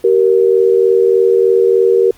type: tone pair together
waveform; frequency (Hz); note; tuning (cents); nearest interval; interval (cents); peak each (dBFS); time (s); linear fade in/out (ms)
sine; 384.5 / 467.8; G4 / A#4; -33 / +6; minor third; 339; -10; 0.04-2.11; 5
effects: pink hiss -46 dBFS RMS until 2.17 s + Opus 48 kbps